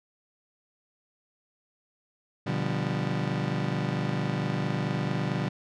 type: chord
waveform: 35% pulse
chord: G dominant seventh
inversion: first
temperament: just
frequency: 122.5 / 147 / 176.4 / 196 Hz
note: B2 / D3 / F3 / G3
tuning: -14 / +2 / +18 / 0 cents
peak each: -31 / -29 / -32 / -32 dBFS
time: 2.46-5.49 s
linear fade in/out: 10 ms
effects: low-pass 4000 Hz 12 dB/octave